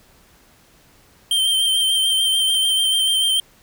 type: tone with vibrato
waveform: square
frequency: 3136 Hz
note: G7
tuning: in tune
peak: -16 dBFS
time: 1.31-3.4 s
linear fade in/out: 2 ms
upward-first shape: triangle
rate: 6.8 Hz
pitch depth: 29 cents each way
effects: pink hiss -53 dBFS RMS until 3.62 s